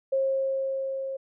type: tone with level ramp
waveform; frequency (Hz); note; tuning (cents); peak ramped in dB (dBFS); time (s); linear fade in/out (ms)
sine; 537; C5; +45; -21 to -30; 0.12-1.17; 10
effects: none